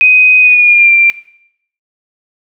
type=tone with pitch glide; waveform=sine; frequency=2506 to 2369 Hz; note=D#7 to D7; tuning=+12 to +14 cents; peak=-3 dBFS; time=0.01-1.1 s; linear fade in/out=0 ms; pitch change=-98 cents; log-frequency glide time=0.4-0.92 s; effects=noise-tail reverb RT60 0.7 s tail -19 dB re dry